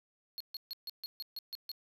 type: tone bursts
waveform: square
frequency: 4318 Hz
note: C#8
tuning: 46 cents flat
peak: -39 dBFS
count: 9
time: 0.38-1.716 s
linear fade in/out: 0 ms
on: 24 ms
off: 140 ms
effects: none